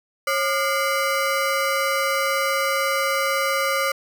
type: ring-modulated tone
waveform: 25% pulse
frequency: 874 Hz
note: A5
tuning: 12 cents flat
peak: -13 dBFS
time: 0.27-3.92 s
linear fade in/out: 5 ms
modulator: 329 Hz
effects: none